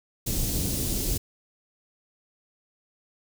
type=band-stop noise; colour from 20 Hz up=pink; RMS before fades=-27 dBFS; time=0.26-1.18 s; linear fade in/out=10 ms; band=300 to 5500 Hz; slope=12 dB/octave; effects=none